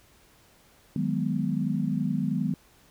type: chord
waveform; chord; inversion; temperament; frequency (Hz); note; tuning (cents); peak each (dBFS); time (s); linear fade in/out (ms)
sine; G# minor seventh; second; equal; 155.56 / 185 / 207.7 / 246.9; D#3 / F#3 / G#3 / B3; 0 / 0 / 0 / 0; -30; 0.96-2.54; 2
effects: pink hiss -59 dBFS RMS until 2.9 s